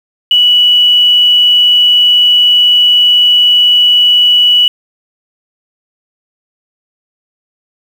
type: tone with quantisation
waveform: sine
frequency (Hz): 2946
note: F#7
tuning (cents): -8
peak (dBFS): -4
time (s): 0.31-4.68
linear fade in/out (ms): 2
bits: 5
effects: none